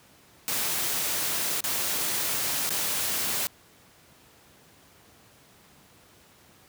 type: noise with dropouts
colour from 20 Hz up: white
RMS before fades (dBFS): -28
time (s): 0.48-3.47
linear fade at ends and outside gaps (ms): 0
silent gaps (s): 1.605-1.64 / 2.693-2.705
effects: pink hiss -56 dBFS RMS until 6.68 s + high-pass 80 Hz 12 dB/octave